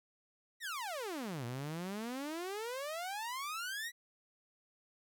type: exponential two-way sweep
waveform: sawtooth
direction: down then up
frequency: 1981 to 115.9 to 1981 Hz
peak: -35 dBFS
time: 0.6-3.92 s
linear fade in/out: 50 ms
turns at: 1.45 s
effects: none